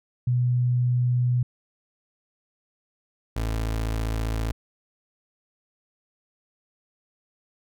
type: tone pair in turn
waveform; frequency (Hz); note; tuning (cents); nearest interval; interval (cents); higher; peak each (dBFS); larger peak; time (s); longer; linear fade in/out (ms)
sine / 30% pulse; 123.47 / 55.13; B2 / A1; 0 / +4; octave + major second; 1396; first; -19 / -22; first; 0.27-1.43 / 3.36-4.52; neither; 5
effects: none